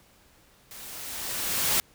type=noise with level ramp; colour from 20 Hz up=white; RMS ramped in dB=-44 to -23 dBFS; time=0.71-1.8 s; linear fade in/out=0 ms; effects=pink hiss -59 dBFS RMS until 1.94 s